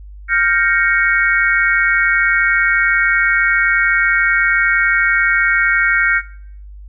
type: chord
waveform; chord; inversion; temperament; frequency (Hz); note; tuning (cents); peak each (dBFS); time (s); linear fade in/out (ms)
sine; G half-diminished seventh; third; equal; 1396.9 / 1568 / 1864.7 / 2217; F6 / G6 / Bb6 / Db7; 0 / 0 / 0 / 0; -17; 0.28-6.22; 50
effects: noise-tail reverb RT60 0.6 s tail -19 dB re dry + added 50 Hz sine -32 dBFS peak until 6.88 s